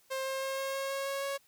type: tone with pitch steps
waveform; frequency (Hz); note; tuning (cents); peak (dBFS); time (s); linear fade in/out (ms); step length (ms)
sawtooth; 530 / 533.4 / 536.8 / 540.2 / 543.6 / 547.1 / 550.6 / 554.1; C5 / C5 / C5 / C#5 / C#5 / C#5 / C#5 / C#5; +22 / +33 / +44 / -45 / -34 / -23 / -12 / -1; -29; 0.1-1.38; 20; 160
effects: white hiss -66 dBFS RMS until 1.47 s